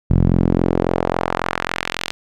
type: tone with band-pass filter sweep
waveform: sawtooth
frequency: 43.65 Hz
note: F1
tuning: in tune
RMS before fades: -18 dBFS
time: 0.1-2.11 s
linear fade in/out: 0 ms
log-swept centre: 130 to 3600 Hz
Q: 1.1
effects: none